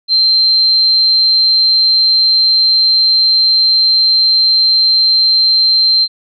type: tone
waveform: sine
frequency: 4136 Hz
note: C8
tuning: 21 cents flat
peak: -7 dBFS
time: 0.08-6.08 s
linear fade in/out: 50 ms
effects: none